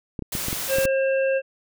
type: clicks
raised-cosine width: 3 ms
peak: -16 dBFS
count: 7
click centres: 0.192 / 0.223 / 0.352 / 0.484 / 0.529 / 0.785 / 0.853 s
type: noise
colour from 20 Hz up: white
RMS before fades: -29 dBFS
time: 0.32-0.86 s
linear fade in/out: 5 ms
type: harmonic tone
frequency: 536 Hz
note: C5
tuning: 42 cents sharp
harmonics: 1 / 3 / 5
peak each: -19 / -30 / -32 dBFS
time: 0.68-1.42 s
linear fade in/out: 50 ms
effects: none